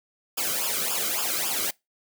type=noise with flanger; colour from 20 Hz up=white; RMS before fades=-27 dBFS; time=0.37-1.71 s; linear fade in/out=10 ms; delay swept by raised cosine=0.49 to 1.15 ms; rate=3.6 Hz; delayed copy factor=-0.95; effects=noise-tail reverb RT60 0.2 s tail -24 dB re dry